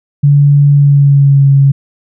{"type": "tone with pitch glide", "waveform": "sine", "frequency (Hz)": [143.3, 138.34], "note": ["D3", "C#3"], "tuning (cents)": [-42, -3], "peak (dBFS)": -3, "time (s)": [0.23, 1.72], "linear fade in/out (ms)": 10, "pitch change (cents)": -61, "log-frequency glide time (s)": [0.72, 1.49], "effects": []}